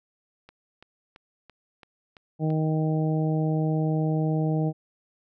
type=click train; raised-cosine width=0.3 ms; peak=-31 dBFS; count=7; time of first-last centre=0.49-2.503 s; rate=2.98 Hz
type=harmonic tone; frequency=156.6 Hz; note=D#3; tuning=11 cents sharp; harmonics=1 / 2 / 3 / 4 / 5; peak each=-23 / -29 / -33 / -35 / -37 dBFS; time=2.39-4.73 s; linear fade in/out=50 ms
effects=none